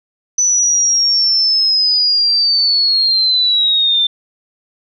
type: linear sweep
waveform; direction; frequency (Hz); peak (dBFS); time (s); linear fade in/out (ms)
sine; down; 6000 to 3551; -10; 0.38-4.07; 5
effects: none